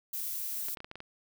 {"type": "noise", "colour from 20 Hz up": "violet", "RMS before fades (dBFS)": -36, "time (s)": [0.13, 0.75], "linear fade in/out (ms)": 5}
{"type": "clicks", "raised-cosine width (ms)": 0.3, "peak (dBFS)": -27, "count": 7, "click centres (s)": [0.685, 0.772, 0.804, 0.845, 0.914, 0.956, 1.004]}
{"effects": []}